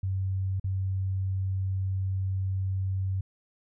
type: tone with dropouts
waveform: sine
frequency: 95.3 Hz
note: G2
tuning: 48 cents flat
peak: -26 dBFS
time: 0.03-3.21 s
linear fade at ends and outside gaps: 5 ms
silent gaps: 0.598-0.641 s
effects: none